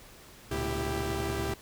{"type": "tone cluster", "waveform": "sawtooth", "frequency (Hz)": [71.5, 112, 122.1, 329.4, 393.8], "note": ["D2", "A2", "B2", "E4", "G4"], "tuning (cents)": [-46, 31, -19, -1, 8], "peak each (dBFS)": [-31, -35, -37, -33, -30], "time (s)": [0.51, 1.54], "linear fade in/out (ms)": 5, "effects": ["pink hiss -52 dBFS RMS until 1.61 s"]}